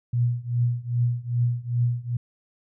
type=tone with tremolo; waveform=sine; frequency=120.6 Hz; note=B2; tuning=41 cents flat; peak=-17 dBFS; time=0.13-2.17 s; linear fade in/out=5 ms; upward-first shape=triangle; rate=2.5 Hz; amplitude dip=95%; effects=none